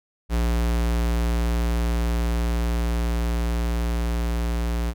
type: tone with level ramp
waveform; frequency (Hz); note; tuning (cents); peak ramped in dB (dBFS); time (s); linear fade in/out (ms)
square; 58.27; A#1; 0; -20 to -23; 0.29-4.94; 50
effects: none